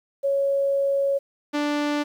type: tone pair in turn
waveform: sine / sawtooth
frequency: 554.4 / 293.7 Hz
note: C#5 / D4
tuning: 0 / 0 cents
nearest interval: major seventh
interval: 1100 cents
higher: first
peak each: -19 / -18 dBFS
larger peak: second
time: 0.23-1.19 / 1.53-2.04 s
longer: first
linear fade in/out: 20 ms
effects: low-pass 5000 Hz 12 dB/octave + 9-bit